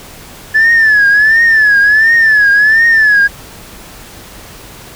sine tone with vibrato, 1734 Hz, A6, 26 cents flat, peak -3 dBFS, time 0.54-3.28 s, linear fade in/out 20 ms, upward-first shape triangle, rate 1.4 Hz, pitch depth 130 cents each way, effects tanh soft clip ceiling -2 dBFS + pink hiss -33 dBFS RMS until 4.95 s

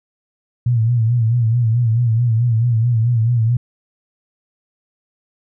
sine tone with vibrato, 116.54 Hz, A#2, in tune, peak -12 dBFS, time 0.66-3.57 s, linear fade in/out 5 ms, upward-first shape sine, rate 4.6 Hz, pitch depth 92 cents each way, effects none

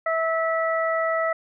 harmonic tone, 652 Hz, E5, 19 cents flat, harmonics 1 / 2 / 3, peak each -23 / -26 / -28 dBFS, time 0.06-1.33 s, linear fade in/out 5 ms, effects none

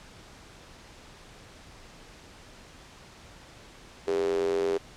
square tone with high-pass filter, 44.58 Hz, F1, 36 cents sharp, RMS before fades -27 dBFS, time 4.07-4.78 s, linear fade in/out 10 ms, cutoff 410 Hz, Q 8.6, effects pink hiss -50 dBFS RMS until 4.96 s + low-pass 7000 Hz 12 dB/octave

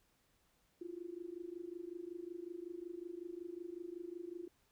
sine tone with amplitude modulation, 347.1 Hz, F4, 11 cents flat, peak -40 dBFS, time 0.81-4.48 s, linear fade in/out 5 ms, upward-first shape sine, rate 25.4 Hz, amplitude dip 90%, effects pink hiss -75 dBFS RMS until 4.71 s

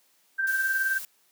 sine tone with tremolo, 1568 Hz, G6, in tune, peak -21 dBFS, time 0.38-0.99 s, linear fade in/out 20 ms, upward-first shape triangle, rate 19 Hz, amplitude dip 50%
blue noise, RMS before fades -38 dBFS, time 0.47-1.05 s, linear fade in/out 2 ms
effects white hiss -65 dBFS RMS until 1.31 s + high-pass 200 Hz 12 dB/octave

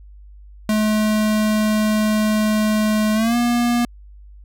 square tone with pitch glide, 214.4 to 239.3 Hz, A3 to A#3, -45 to +46 cents, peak -16 dBFS, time 0.69-3.85 s, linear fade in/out 2 ms, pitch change +191 cents, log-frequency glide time 3.14-3.36 s, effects added 50 Hz sine -39 dBFS peak until 4.44 s

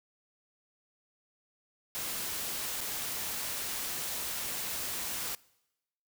white noise with dropouts, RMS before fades -36 dBFS, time 1.95-5.35 s, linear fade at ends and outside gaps 0 ms, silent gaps 2.807-2.812 s, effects noise-tail reverb RT60 0.9 s tail -23 dB re dry

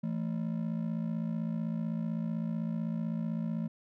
triangle ring-modulated tone, 195 Hz, G3, 9 cents flat, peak -26 dBFS, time 0.03-3.68 s, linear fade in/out 10 ms, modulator 27.9 Hz, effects none

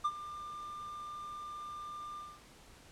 triangle tone with ADSR envelope, 1195 Hz, D6, 30 cents sharp, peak -25 dBFS, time 0.04-2.41 s, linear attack 13 ms, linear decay 53 ms, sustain -15 dB, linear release 240 ms, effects pink hiss -58 dBFS RMS until 2.91 s + low-pass 10000 Hz 12 dB/octave

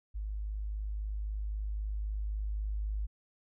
sine tone with level ramp, 51.9 Hz, G#1, in tune, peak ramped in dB -34 to -31 dBFS, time 0.14-3.07 s, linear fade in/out 20 ms, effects none

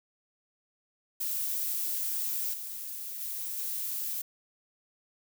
violet noise with level steps, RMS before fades -32 / -39 / -36 / -34 dBFS, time 1.2-4.22 s, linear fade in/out 10 ms, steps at 2.53 / 3.2 / 3.57 s, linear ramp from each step 10 ms, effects none

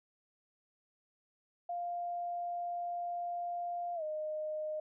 sine tone with pitch glide, 699 to 615.6 Hz, F5 to D#5, +1 to -19 cents, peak -35 dBFS, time 1.69-4.8 s, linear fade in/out 5 ms, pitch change -220 cents, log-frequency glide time 3.95-4.03 s, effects none

